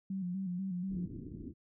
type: tone with vibrato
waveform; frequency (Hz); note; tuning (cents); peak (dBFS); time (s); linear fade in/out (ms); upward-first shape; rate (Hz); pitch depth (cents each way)
sine; 185; F#3; 0; -34; 0.1-1.06; 5; square; 4.1; 67
type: low-pass noise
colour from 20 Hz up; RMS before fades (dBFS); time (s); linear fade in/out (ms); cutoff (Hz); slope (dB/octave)
white; -45; 0.88-1.54; 50; 340; 48
effects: none